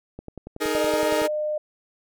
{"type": "click train", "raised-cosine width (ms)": 2, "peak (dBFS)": -23, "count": 12, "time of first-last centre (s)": [0.19, 1.218], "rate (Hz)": 10.7}
{"type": "chord", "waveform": "sawtooth", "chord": "D# suspended fourth", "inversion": "none", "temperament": "equal with one note detuned", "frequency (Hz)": [311.1, 421.8, 466.2], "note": ["D#4", "G#4", "A#4"], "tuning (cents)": [0, 27, 0], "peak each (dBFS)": -23, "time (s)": [0.6, 1.28], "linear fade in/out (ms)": 20}
{"type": "tone", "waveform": "sine", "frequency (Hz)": 606, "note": "D#5", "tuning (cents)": -46, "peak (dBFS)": -23, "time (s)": [0.75, 1.58], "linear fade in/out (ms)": 5}
{"effects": []}